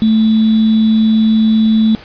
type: tone with sample-and-hold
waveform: sine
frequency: 220 Hz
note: A3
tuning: in tune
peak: -7 dBFS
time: 0.02-1.95 s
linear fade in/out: 0 ms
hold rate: 3675 Hz
effects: pink hiss -36 dBFS RMS until 2.04 s + resampled to 11025 Hz